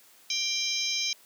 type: harmonic tone with a mistuned harmonic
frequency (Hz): 789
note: G5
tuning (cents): +11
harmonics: 3 / 4 / 5 / 6 / 7 / 8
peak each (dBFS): -34 / -34 / -34 / -34 / -34 / -34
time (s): 0.3-1.13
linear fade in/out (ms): 2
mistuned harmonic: 6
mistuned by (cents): +100
effects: white hiss -57 dBFS RMS until 1.25 s + high-pass 200 Hz 12 dB/octave